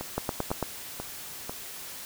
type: two click trains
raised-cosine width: 1 ms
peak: -20 / -13 dBFS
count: 4 / 5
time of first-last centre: 0.01-1.495 / 0.18-0.627 s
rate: 2.02 / 8.95 Hz
effects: white hiss -41 dBFS RMS until 2.05 s